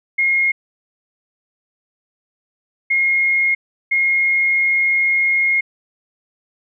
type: tone bursts at uneven times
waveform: sine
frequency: 2147 Hz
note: C7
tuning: 44 cents sharp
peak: -13 dBFS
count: 3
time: 0.18-0.52 / 2.9-3.55 / 3.91-5.61 s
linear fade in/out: 10 ms
effects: none